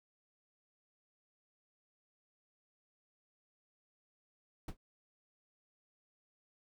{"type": "noise with exponential decay", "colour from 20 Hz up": "brown", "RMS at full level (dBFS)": -33, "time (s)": [4.68, 4.77], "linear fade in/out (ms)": 5, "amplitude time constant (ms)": 18, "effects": []}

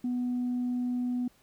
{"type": "tone", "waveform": "sine", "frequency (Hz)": 246.9, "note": "B3", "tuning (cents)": 0, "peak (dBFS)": -26, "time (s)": [0.04, 1.28], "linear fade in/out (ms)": 5, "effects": ["tanh soft clip ceiling -25 dBFS", "pink hiss -64 dBFS RMS until 1.42 s"]}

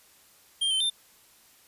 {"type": "tone with pitch steps", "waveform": "square", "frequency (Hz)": [3186, 3088, 3588], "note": ["G7", "G7", "A7"], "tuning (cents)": [27, -27, 33], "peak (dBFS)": -24, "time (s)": [0.61, 0.901], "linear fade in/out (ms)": 10, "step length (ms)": 97, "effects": ["white hiss -58 dBFS RMS until 1.67 s", "resampled to 32000 Hz"]}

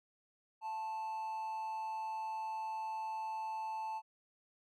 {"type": "tone with amplitude modulation", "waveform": "triangle", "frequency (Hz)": 880, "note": "A5", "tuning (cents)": 0, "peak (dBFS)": -34, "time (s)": [0.61, 4.02], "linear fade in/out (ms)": 50, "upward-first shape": "sine", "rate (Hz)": 190, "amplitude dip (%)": 40, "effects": []}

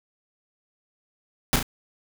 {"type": "noise with echo", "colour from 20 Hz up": "pink", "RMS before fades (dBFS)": -19, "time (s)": [1.53, 1.56], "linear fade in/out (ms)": 0, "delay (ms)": 34, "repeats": 2, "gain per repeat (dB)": -5, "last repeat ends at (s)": 1.628, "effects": []}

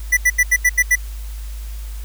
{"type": "tone bursts", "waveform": "square", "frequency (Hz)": 1975.5, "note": "B6", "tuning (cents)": 0, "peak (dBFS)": -11, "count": 7, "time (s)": [0.12, 0.957], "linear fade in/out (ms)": 10, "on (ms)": 51, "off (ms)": 80, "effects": ["added 52 Hz sine -26 dBFS peak until 2.04 s", "white hiss -43 dBFS RMS until 2.04 s"]}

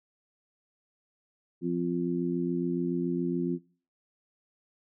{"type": "harmonic tone", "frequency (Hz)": 87.1, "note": "F2", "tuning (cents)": -4, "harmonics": [2, 3, 4], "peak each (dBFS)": [-31, -31, -31], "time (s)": [1.61, 3.59], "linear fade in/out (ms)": 50, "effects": ["noise-tail reverb RT60 0.4 s tail -20 dB re dry"]}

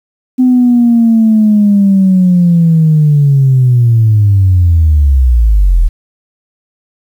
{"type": "linear sweep", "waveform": "sine", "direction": "down", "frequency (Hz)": [256.1, 38], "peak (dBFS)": -3, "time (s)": [0.38, 5.89], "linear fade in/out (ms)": 20, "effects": ["tanh soft clip ceiling 0 dBFS", "7-bit"]}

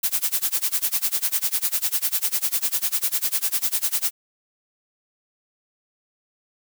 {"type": "noise with tremolo", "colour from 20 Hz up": "blue", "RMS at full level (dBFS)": -20, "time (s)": [0.03, 4.11], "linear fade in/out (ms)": 10, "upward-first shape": "sine", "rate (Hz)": 10, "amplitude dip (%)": 95, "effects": []}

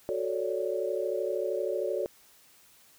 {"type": "chord", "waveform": "sine", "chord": "D major seventh", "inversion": "first", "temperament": "equal", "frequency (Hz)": [370, 440, 554.4, 587.3], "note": ["F#4", "A4", "C#5", "D5"], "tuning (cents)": [0, 0, 0, 0], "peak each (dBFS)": [-33, -33, -33, -35], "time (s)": [0.09, 2.06], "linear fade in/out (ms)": 0, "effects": ["white hiss -59 dBFS RMS until 2.98 s"]}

